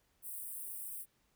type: high-pass noise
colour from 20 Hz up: white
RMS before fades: -44 dBFS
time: 0.22-1.06 s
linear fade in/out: 50 ms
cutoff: 8300 Hz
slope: 96 dB/octave
effects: pink hiss -75 dBFS RMS until 1.35 s